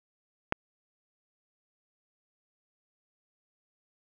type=click; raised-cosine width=0.5 ms; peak=-10 dBFS; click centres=0.524 s; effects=none